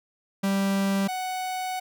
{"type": "tone pair in turn", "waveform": "45% pulse", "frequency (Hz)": [196, 743.2], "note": ["G3", "F#5"], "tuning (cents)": [0, 7], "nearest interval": "octave + major seventh", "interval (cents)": 2307, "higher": "second", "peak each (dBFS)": [-22, -28], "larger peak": "first", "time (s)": [[0.43, 1.08], [1.08, 1.8]], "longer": "second", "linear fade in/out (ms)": 10, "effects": []}